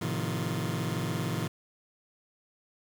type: chord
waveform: sawtooth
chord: F dominant seventh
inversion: first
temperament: just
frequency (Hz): 109.13 / 130.96 / 157.15 / 174.61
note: A2 / C3 / Eb3 / F3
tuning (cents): -14 / +2 / +18 / 0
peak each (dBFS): -31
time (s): 0.01-1.48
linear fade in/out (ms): 10
effects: 8-bit